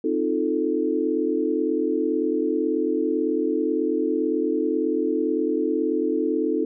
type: chord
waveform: sine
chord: F dominant seventh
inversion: second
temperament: equal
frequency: 261.6 / 311.1 / 349.2 / 440 Hz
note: C4 / Eb4 / F4 / A4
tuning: 0 / 0 / 0 / 0 cents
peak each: -28 / -24 / -27 / -25 dBFS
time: 0.04-6.65 s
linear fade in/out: 5 ms
effects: none